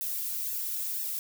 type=noise with flanger; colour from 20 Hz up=violet; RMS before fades=-33 dBFS; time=0.01-1.19 s; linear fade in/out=0 ms; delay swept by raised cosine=1.1 to 3 ms; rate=2 Hz; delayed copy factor=+0.95; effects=none